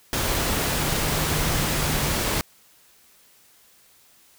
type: tone in noise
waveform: sine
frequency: 151.5 Hz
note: D#3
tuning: 46 cents flat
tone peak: -30 dBFS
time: 0.76-2.13 s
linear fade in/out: 0 ms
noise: pink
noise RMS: -24 dBFS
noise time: 0.13-2.41 s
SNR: -9 dB
effects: white hiss -56 dBFS RMS until 4.38 s